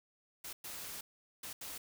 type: noise bursts at uneven times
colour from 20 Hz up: white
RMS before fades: -45 dBFS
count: 4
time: 0.44-0.53 / 0.64-1.01 / 1.43-1.53 / 1.61-1.78 s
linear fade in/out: 5 ms
effects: none